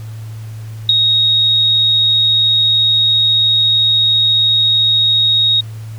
sine tone with ADSR envelope, 3757 Hz, A#7, 13 cents sharp, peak -4 dBFS, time 0.89-5.61 s, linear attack 3 ms, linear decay 15 ms, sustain -5 dB, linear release 9 ms, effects added 110 Hz sine -25 dBFS peak until 5.98 s + pink hiss -43 dBFS RMS until 5.98 s

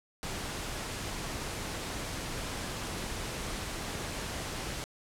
pink noise, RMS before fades -37 dBFS, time 0.23-4.84 s, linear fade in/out 0 ms, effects low-pass 10000 Hz 12 dB/octave

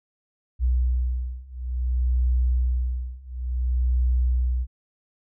sine beating tone pair, 61.74 / 62.31 Hz, B1 / B1, 0 / +16 cents, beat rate 0.57 Hz, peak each -24 / -23 dBFS, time 0.59-4.67 s, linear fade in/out 50 ms, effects none

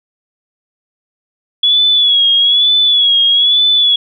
sine tone with vibrato, 3379 Hz, G#7, 29 cents sharp, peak -7 dBFS, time 1.63-3.96 s, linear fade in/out 5 ms, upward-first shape sine, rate 1.1 Hz, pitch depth 63 cents each way, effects none

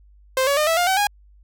sawtooth tone with pitch steps, 523 / 563.8 / 607.7 / 655.1 / 706.2 / 761.3 / 820.7 Hz, C5 / C#5 / D#5 / E5 / F5 / F#5 / G#5, -1 / +29 / -41 / -11 / +19 / +49 / -21 cents, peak -13 dBFS, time 0.37-1.07 s, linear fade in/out 2 ms, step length 100 ms, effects added 50 Hz sine -48 dBFS peak until 1.43 s

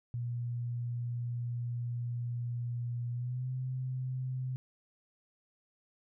sine tone with pitch glide, 120.1 to 128.72 Hz, B2 to C3, -48 to -28 cents, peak -33 dBFS, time 0.14-4.56 s, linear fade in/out 0 ms, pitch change +120 cents, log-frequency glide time 3.11-3.5 s, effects none

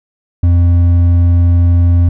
triangle tone with hard clipping, 86.8 Hz, F2, 10 cents flat, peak -7 dBFS, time 0.43-2.09 s, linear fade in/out 5 ms, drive 8 dB, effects none

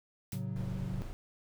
white noise with exponential decay, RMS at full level -42 dBFS, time 0.32-0.46 s, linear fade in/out 1 ms, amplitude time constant 30 ms
triangle chord, F# minor, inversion first, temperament equal with one note detuned, 110 / 135.97 / 185 Hz, A2 / C#3 / F#3, 0 / -33 / 0 cents, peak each -37 dBFS, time 0.33-1.02 s, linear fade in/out 0 ms
brown noise, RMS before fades -42 dBFS, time 0.56-1.13 s, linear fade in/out 0 ms
effects none

